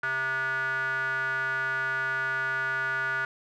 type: tone with band-pass filter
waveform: square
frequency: 132.2 Hz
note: C3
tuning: 18 cents sharp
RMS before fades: -29 dBFS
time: 0.03-3.25 s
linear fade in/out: 2 ms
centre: 1500 Hz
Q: 9.2
effects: none